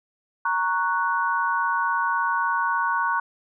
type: chord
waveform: sine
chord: F# major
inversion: first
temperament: equal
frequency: 932.3 / 1108.7 / 1480 Hz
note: A#5 / C#6 / F#6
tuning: 0 / 0 / 0 cents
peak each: -25 dBFS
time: 0.45-3.2 s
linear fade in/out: 5 ms
effects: none